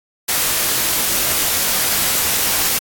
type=noise with comb filter; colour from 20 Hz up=white; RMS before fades=-17 dBFS; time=0.28-2.79 s; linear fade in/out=10 ms; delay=19 ms; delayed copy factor=-0.55; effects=AAC 64 kbps